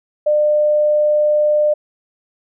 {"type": "tone", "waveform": "sine", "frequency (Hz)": 600, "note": "D5", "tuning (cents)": 37, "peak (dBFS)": -11, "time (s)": [0.26, 1.74], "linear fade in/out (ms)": 10, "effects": []}